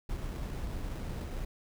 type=noise with sample-and-hold; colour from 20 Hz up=brown; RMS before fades=-37 dBFS; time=0.09-1.45 s; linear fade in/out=5 ms; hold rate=4410 Hz; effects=none